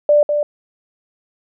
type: tone with echo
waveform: sine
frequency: 590 Hz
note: D5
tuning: 8 cents sharp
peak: -8 dBFS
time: 0.09-0.23 s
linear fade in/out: 2 ms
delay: 200 ms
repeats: 1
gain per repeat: -6 dB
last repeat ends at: 0.43 s
effects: none